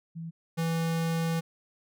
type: tone pair in turn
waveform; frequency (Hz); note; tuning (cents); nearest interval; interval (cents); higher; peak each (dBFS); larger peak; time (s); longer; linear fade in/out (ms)
sine / square; 164.81 / 164.81; E3 / E3; 0 / 0; unison; 0; neither; -35 / -27; second; 0.15-0.31 / 0.57-1.41; second; 20
effects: none